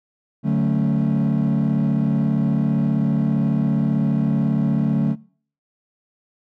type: chord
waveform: triangle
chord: D major seventh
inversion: none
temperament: equal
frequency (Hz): 146.83 / 185 / 220 / 277.2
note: D3 / F#3 / A3 / C#4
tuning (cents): 0 / 0 / 0 / 0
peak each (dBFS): -18 / -20 / -18 / -24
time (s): 0.43-5.16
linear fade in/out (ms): 50
effects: noise-tail reverb RT60 0.5 s tail -24 dB re dry + tanh soft clip ceiling -10 dBFS